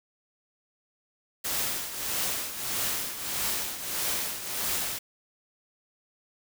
white noise with tremolo, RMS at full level -28 dBFS, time 1.44-4.99 s, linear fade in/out 10 ms, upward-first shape triangle, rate 1.6 Hz, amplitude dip 70%, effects none

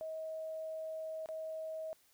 sine tone with dropouts, 636 Hz, D#5, 38 cents sharp, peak -39 dBFS, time 0.01-1.93 s, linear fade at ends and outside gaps 0 ms, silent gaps 1.259-1.288 s, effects white hiss -69 dBFS RMS until 2.13 s

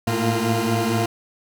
20% pulse tone cluster, 108.6 / 113 / 230.7 / 348.1 Hz, A2 / A2 / A#3 / F4, -22 / +47 / -18 / -6 cents, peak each -20 dBFS, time 0.07-1.06 s, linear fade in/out 5 ms, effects none

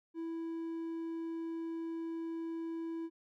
triangle tone, 329.6 Hz, E4, in tune, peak -35 dBFS, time 0.14-3.1 s, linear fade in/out 50 ms, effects none

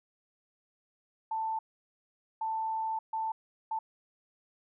sine tone bursts at uneven times, 886 Hz, A5, 12 cents sharp, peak -30 dBFS, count 4, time 1.31-1.59 / 2.41-2.99 / 3.13-3.32 / 3.71-3.79 s, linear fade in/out 5 ms, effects none

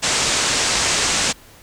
white low-pass noise, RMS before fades -19 dBFS, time 0.02-1.33 s, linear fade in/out 20 ms, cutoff 8200 Hz, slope 48 dB/octave, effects pink hiss -46 dBFS RMS until 1.62 s

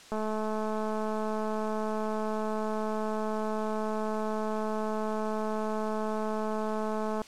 click train, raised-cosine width 1 ms, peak -20 dBFS, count 1534, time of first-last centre 0.12-7.217 s, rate 216 Hz, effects white hiss -51 dBFS RMS until 7.27 s + low-pass 7000 Hz 12 dB/octave

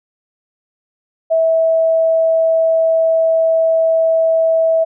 sine tone, 651 Hz, E5, 22 cents flat, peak -10 dBFS, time 1.3-4.85 s, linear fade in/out 20 ms, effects none

